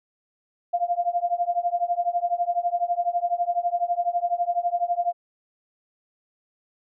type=tone with tremolo; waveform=sine; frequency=698.5 Hz; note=F5; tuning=in tune; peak=-17 dBFS; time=0.73-5.13 s; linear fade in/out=10 ms; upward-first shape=triangle; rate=12 Hz; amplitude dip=100%; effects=none